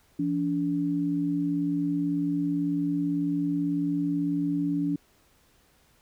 sine tone pair together, 169.18 / 287.3 Hz, E3 / D4, +45 / -38 cents, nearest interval major sixth, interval 917 cents, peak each -30 / -25 dBFS, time 0.19-4.96 s, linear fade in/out 5 ms, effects pink hiss -63 dBFS RMS until 6.01 s

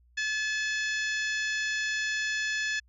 harmonic tone, 861 Hz, A5, 38 cents flat, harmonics 2 / 3 / 4 / 5 / 6 / 7 / 8, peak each -29 / -36 / -39 / -42 / -41 / -44 / -44 dBFS, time 0.17-2.8 s, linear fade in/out 10 ms, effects added 60 Hz sine -59 dBFS peak until 2.88 s

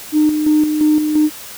sine tone with tremolo, 304.6 Hz, D#4, 37 cents flat, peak -8 dBFS, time 0.12-1.3 s, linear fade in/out 50 ms, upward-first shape square, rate 2.9 Hz, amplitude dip 50%, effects tanh soft clip ceiling -4 dBFS + white hiss -33 dBFS RMS until 1.57 s

